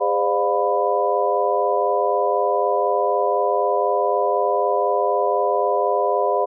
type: tone cluster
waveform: sine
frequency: 407.6 / 517 / 601 / 707 / 991 Hz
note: G#4 / C5 / D5 / F5 / B5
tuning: -32 / -21 / +40 / +21 / +6 cents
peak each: -23 dBFS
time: 0-6.46 s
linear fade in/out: 20 ms
effects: none